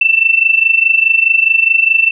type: tone with amplitude modulation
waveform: sine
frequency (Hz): 2673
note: E7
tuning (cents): +23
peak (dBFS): -4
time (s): 0.01-2.11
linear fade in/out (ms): 5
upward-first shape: sine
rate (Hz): 24.8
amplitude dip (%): 80
effects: none